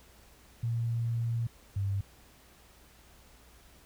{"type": "tone pair in turn", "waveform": "sine", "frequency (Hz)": [116.54, 98.78], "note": ["A#2", "G2"], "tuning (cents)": [0, 14], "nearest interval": "minor third", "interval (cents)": 286, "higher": "first", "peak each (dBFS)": -28, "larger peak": "neither", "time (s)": [[0.63, 1.47], [1.76, 2.01]], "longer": "first", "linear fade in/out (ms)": 5, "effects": ["added 60 Hz sine -61 dBFS peak until 3.85 s", "pink hiss -59 dBFS RMS until 3.85 s"]}